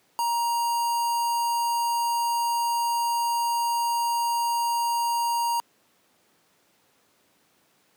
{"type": "tone with notch filter", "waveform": "square", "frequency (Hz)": 940, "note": "A#5", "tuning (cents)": 14, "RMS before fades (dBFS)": -25, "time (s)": [0.19, 5.6], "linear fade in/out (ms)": 0, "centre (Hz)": 2500, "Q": 2, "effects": ["pink hiss -64 dBFS RMS until 7.96 s", "high-pass 200 Hz 12 dB/octave"]}